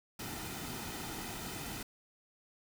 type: noise with comb filter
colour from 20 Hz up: pink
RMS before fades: -42 dBFS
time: 0.19-1.83 s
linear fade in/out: 5 ms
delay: 1.8 ms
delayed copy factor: -0.55
effects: none